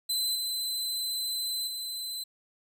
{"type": "tone with level steps", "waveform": "sawtooth", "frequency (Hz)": 4043, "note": "B7", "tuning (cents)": 40, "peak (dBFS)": [-24, -27, -31], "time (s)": [0.09, 2.24], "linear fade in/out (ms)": 10, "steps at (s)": [0.35, 1.67], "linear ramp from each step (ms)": 5, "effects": []}